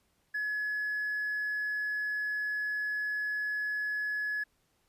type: tone with hard clipping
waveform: triangle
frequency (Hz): 1697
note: G#6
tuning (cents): +37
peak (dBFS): -30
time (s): 0.34-4.44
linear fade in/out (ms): 10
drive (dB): 2
effects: pink hiss -73 dBFS RMS until 4.88 s + resampled to 32000 Hz